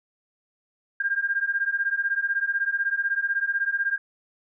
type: beating tone pair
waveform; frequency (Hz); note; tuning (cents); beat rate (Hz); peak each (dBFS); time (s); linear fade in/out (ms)
sine; 1596 / 1612; G6 / G6; +31 / +48; 16; -26 / -25; 1-3.98; 5
effects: none